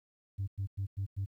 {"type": "tone bursts", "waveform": "sine", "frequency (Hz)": 98, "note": "G2", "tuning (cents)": 0, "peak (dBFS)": -30, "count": 5, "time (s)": [0.38, 1.261], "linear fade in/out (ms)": 20, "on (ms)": 97, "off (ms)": 99, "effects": ["tanh soft clip ceiling -29 dBFS", "12-bit"]}